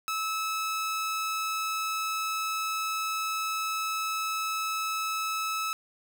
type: tone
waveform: sawtooth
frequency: 1300 Hz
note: E6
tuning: 24 cents flat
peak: -25 dBFS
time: 0.08-5.73 s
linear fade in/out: 0 ms
effects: none